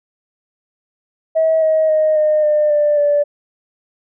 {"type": "tone with pitch steps", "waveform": "sine", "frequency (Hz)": [642, 631.7, 621.6, 611.6, 601.8, 592.1, 582.6], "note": ["E5", "D#5", "D#5", "D#5", "D5", "D5", "D5"], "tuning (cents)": [-46, 26, -2, -30, 42, 14, -14], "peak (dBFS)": -10, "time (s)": [1.35, 3.24], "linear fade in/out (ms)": 20, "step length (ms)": 270, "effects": ["tanh soft clip ceiling -6 dBFS"]}